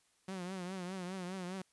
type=tone with vibrato; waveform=sawtooth; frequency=184.1 Hz; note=F#3; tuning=8 cents flat; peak=-36 dBFS; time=0.28-1.62 s; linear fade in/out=5 ms; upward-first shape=triangle; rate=4.9 Hz; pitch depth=100 cents each way; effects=white hiss -73 dBFS RMS until 1.72 s + resampled to 24000 Hz